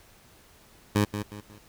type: tone with echo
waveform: 15% pulse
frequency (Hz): 103.5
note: G#2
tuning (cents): -5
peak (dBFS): -14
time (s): 0.95-1.05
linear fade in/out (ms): 10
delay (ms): 180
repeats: 3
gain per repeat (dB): -9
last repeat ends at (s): 1.59
effects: pink hiss -56 dBFS RMS until 1.68 s